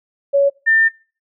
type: tone pair in turn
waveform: sine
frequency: 560 / 1800.6 Hz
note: C#5 / A6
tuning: +18 / +39 cents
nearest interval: octave + minor sixth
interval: 2021 cents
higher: second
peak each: -10 dBFS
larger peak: neither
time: 0.33-0.5 / 0.66-0.89 s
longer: second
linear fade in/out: 20 ms
effects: noise-tail reverb RT60 0.4 s tail -25 dB re dry